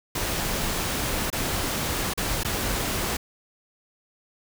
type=noise with dropouts; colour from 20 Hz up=pink; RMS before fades=-27 dBFS; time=0.15-3.17 s; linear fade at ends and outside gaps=5 ms; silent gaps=1.302-1.327 / 2.137-2.175 / 2.434-2.447 s; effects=none